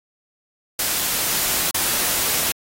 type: noise with dropouts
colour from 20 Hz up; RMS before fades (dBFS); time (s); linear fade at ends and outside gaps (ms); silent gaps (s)
white; -21; 0.79-2.52; 2; 1.71-1.744
effects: AAC 48 kbps